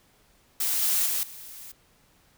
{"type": "noise with level steps", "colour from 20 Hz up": "blue", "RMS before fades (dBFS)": [-26, -24, -27, -43], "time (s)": [0.6, 1.72], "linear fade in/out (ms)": 5, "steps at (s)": [0.82, 1.06, 1.23], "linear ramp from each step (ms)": 2, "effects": ["pink hiss -62 dBFS RMS until 2.37 s"]}